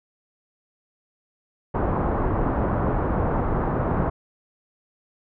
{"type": "low-pass noise", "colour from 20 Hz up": "pink", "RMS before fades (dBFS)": -23, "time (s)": [1.74, 4.1], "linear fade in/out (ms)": 10, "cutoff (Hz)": 1200, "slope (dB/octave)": 24, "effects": []}